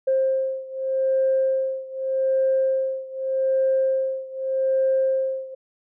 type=beating tone pair; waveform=sine; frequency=529 / 529.83 Hz; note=C5 / C5; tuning=+19 / +22 cents; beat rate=0.83 Hz; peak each=-21 / -23 dBFS; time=0.07-5.55 s; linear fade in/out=10 ms; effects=tanh soft clip ceiling -12 dBFS